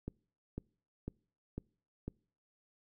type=click train; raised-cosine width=3 ms; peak=-26 dBFS; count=5; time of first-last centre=0.08-2.08 s; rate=2 Hz; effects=noise-tail reverb RT60 0.5 s tail -26 dB re dry